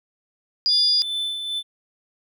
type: tone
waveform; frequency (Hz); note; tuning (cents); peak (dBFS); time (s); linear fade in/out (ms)
sine; 4875; D#8; -36; -16; 0.66-1.02; 0
type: tone with tremolo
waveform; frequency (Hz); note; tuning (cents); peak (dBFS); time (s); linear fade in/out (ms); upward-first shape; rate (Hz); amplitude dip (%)
triangle; 3520; A7; 0; -21; 0.68-1.63; 50; sine; 2.4; 45
effects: none